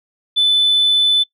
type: tone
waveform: sine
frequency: 3505 Hz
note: A7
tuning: 7 cents flat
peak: -9 dBFS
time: 0.36-1.24 s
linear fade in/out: 20 ms
effects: noise-tail reverb RT60 0.1 s tail -20 dB re dry + tanh soft clip ceiling -8 dBFS